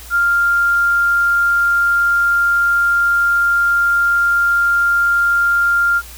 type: tone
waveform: sine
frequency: 1396.9 Hz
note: F6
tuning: in tune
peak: -11 dBFS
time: 0.1-6.02 s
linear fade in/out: 50 ms
effects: added 60 Hz sine -36 dBFS peak until 6.17 s + white hiss -37 dBFS RMS until 6.17 s